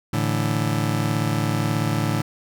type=chord; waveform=30% pulse; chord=A suspended fourth; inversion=none; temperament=just; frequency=110 / 146.67 / 165 Hz; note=A2 / D3 / E3; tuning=0 / -2 / +2 cents; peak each=-21 / -22 / -25 dBFS; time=0.13-2.22 s; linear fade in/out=5 ms; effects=none